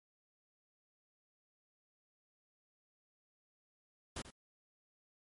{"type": "noise with echo", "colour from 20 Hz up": "pink", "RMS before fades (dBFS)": -42, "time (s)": [4.16, 4.22], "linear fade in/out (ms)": 5, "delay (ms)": 86, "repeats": 1, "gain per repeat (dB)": -12, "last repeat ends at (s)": 4.306, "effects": ["MP3 48 kbps"]}